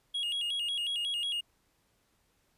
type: tone with vibrato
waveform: triangle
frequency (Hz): 3073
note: G7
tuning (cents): -35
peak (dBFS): -29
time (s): 0.14-1.41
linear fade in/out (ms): 10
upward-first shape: square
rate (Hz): 5.5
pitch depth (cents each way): 130
effects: pink hiss -72 dBFS RMS until 2.57 s + resampled to 32000 Hz